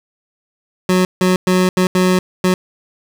25% pulse tone bursts at uneven times, 183.7 Hz, F#3, 12 cents flat, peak -7 dBFS, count 6, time 0.89-1.05 / 1.21-1.36 / 1.47-1.69 / 1.77-1.87 / 1.95-2.19 / 2.44-2.54 s, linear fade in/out 2 ms, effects low-pass 12000 Hz 12 dB/octave + 7-bit

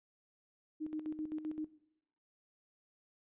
sine tone with tremolo, 309.2 Hz, D#4, 11 cents flat, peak -36 dBFS, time 0.8-1.66 s, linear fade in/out 20 ms, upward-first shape square, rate 7.7 Hz, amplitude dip 70%, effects noise-tail reverb RT60 0.9 s tail -19 dB re dry + resampled to 8000 Hz

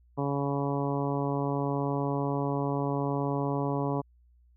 harmonic tone, 140.7 Hz, C#3, 26 cents sharp, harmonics 1 / 2 / 3 / 4 / 5 / 6 / 7 / 8, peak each -31 / -32 / -34 / -37 / -38 / -40 / -37 / -43 dBFS, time 0.17-4.02 s, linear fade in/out 20 ms, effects added 60 Hz sine -58 dBFS peak until 4.56 s

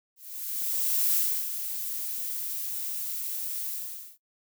violet noise with ADSR envelope, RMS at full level -24 dBFS, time 0.16-4.18 s, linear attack 980 ms, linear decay 320 ms, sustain -9 dB, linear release 490 ms, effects noise-tail reverb RT60 0.1 s tail -22 dB re dry

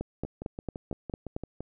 two click trains, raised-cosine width 2 ms, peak -19 / -23 dBFS, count 7 / 9, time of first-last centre 0.01-1.364 / 0.25-1.606 s, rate 4.43 / 5.9 Hz, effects none

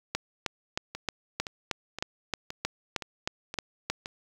two click trains, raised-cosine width 0.2 ms, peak -19 / -11 dBFS, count 7 / 13, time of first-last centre 0.95-4.059 / 0.15-3.9 s, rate 1.93 / 3.2 Hz, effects 7-bit

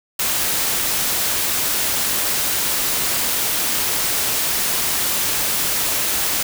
white noise, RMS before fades -20 dBFS, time 0.19-6.43 s, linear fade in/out 5 ms, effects none

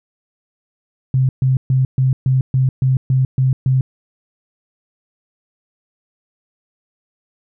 sine tone bursts, 130.81 Hz, C3, in tune, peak -11 dBFS, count 10, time 1.14-3.81 s, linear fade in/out 2 ms, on 150 ms, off 130 ms, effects none

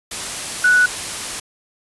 sine tone in noise, 1478 Hz, F#6, 2 cents flat, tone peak -10 dBFS, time 0.64-0.86 s, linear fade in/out 5 ms, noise white, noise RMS -26 dBFS, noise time 0.11-1.4 s, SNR +13 dB, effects resampled to 24000 Hz

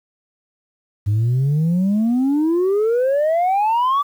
sine exponential sweep, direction up, 99.8 to 1170 Hz, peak -12 dBFS, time 1.06-4.03 s, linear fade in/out 20 ms, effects tanh soft clip ceiling -13 dBFS + 8-bit

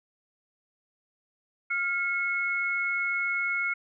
sine tone pair together, 1400 / 2186 Hz, F6 / C#7, +4 / -25 cents, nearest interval minor sixth, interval 771 cents, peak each -30 / -27 dBFS, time 1.7-3.74 s, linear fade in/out 10 ms, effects none

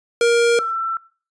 square / sine tone pair in turn, 470.2 / 1338.4 Hz, A#4 / E6, +15 / +26 cents, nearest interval octave + tritone, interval 1811 cents, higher second, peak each -13 / -20 dBFS, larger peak first, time 0.21-0.59 / 0.59-0.97 s, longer neither, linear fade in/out 2 ms, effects noise-tail reverb RT60 0.4 s tail -20 dB re dry + resampled to 22050 Hz

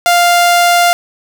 sawtooth tone, 698.5 Hz, F5, in tune, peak -3 dBFS, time 0.06-0.93 s, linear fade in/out 0 ms, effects none

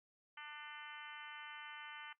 harmonic tone with a mistuned harmonic, 297.8 Hz, D4, 24 cents sharp, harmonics 3 / 4 / 5 / 6 / 7 / 8 / 9 / 10, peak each -56 / -56 / -54 / -57 / -56 / -60 / -61 / -57 dBFS, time 0.37-2.13 s, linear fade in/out 5 ms, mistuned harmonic 10, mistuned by +35 cents, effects noise-tail reverb RT60 0.1 s tail -18 dB re dry

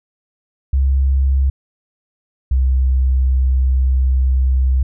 sine tone pair in turn, 67.3 / 64.88 Hz, C2 / C2, +49 / -14 cents, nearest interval minor second, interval 63 cents, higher first, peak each -11 dBFS, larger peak neither, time 0.73-1.5 / 2.51-4.83 s, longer second, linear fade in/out 5 ms, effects none

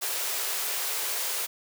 white high-pass noise, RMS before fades -30 dBFS, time 0.01-1.47 s, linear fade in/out 20 ms, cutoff 360 Hz, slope 96 dB/octave, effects none

